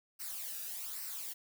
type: noise with flanger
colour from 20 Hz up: blue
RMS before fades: -42 dBFS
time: 0.19-1.34 s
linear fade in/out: 20 ms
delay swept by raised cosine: 0.29 to 0.95 ms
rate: 1.2 Hz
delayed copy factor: -0.65
effects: none